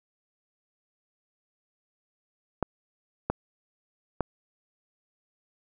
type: clicks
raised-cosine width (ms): 1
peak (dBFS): -11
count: 3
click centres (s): 2.627 / 3.3 / 4.207
effects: none